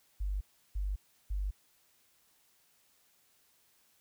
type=tone bursts; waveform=sine; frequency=49 Hz; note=G1; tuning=in tune; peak=-31 dBFS; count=3; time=0.2-1.51 s; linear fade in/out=10 ms; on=210 ms; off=340 ms; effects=white hiss -69 dBFS RMS until 4 s